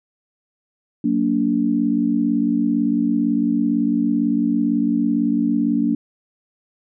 sine chord, Gb augmented, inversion none, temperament just, 185 / 231.2 / 289.1 Hz, Gb3 / Bb3 / D4, 0 / -14 / -27 cents, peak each -25 / -19 / -19 dBFS, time 1.04-5.95 s, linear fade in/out 5 ms, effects none

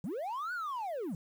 triangle linear two-way sweep, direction up then down, 145.3 to 1500 to 145.3 Hz, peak -32 dBFS, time 0.04-1.15 s, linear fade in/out 2 ms, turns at 0.53 s, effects tanh soft clip ceiling -28 dBFS + 10-bit

